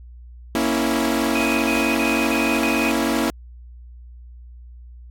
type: chord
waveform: sawtooth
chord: A# diminished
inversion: none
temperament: equal with one note detuned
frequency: 234 / 277.2 / 329.6 Hz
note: A#3 / C#4 / E4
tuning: +7 / 0 / 0 cents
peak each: -19 dBFS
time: 0.55-3.3 s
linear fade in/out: 0 ms
type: tone bursts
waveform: sine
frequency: 2500 Hz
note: D#7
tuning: 8 cents sharp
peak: -23 dBFS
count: 5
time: 1.35-2.91 s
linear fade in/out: 5 ms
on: 280 ms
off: 40 ms
effects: added 60 Hz sine -38 dBFS peak until 5.1 s + AAC 64 kbps